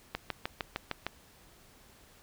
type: click train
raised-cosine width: 0.3 ms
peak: -16 dBFS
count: 7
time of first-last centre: 0.15-1.066 s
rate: 6.55 Hz
effects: pink hiss -59 dBFS RMS until 2.22 s